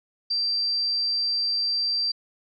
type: tone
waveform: sine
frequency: 4699 Hz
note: D8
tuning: in tune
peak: -22 dBFS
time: 0.3-2.12 s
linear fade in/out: 10 ms
effects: none